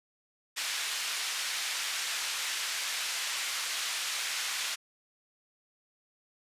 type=band-pass noise; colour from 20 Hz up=pink; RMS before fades=-34 dBFS; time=0.56-4.76 s; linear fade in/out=20 ms; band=1900 to 8100 Hz; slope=12 dB/octave; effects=resampled to 32000 Hz